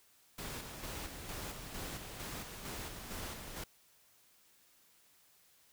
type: noise with tremolo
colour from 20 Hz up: pink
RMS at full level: -43 dBFS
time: 0.38-3.64 s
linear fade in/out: 5 ms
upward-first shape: square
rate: 2.2 Hz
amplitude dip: 40%
effects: white hiss -67 dBFS RMS until 5.72 s